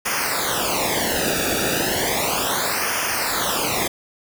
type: noise with flanger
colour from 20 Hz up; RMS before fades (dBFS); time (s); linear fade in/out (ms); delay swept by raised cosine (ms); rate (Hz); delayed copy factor
pink; -22; 0.05-3.88; 10; 0.25 to 0.97; 0.34; -0.95
effects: none